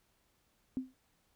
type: tone with exponential decay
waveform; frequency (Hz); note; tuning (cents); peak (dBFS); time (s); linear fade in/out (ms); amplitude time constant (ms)
sine; 259; C4; -17; -29; 0.77-0.94; 0; 36
effects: pink hiss -74 dBFS RMS until 1.35 s